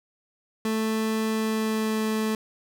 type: tone with pitch glide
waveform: 30% pulse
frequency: 220 to 218.1 Hz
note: A3 to A3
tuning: 0 to -15 cents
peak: -21 dBFS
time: 0.65-2.35 s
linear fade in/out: 2 ms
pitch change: -15 cents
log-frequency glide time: 1.28-2.01 s
effects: none